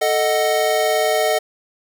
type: chord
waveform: square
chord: D# diminished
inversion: second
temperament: equal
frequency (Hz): 440 / 622.3 / 740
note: A4 / D#5 / F#5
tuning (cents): 0 / 0 / 0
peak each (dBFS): -22 / -19 / -22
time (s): 0.01-1.39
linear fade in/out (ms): 10
effects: none